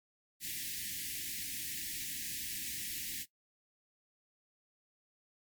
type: band-stop noise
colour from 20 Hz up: white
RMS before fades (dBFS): -40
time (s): 0.4-3.26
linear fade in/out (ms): 50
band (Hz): 340 to 1700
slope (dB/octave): 96
effects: noise-tail reverb RT60 0.1 s tail -18 dB re dry + MP3 96 kbps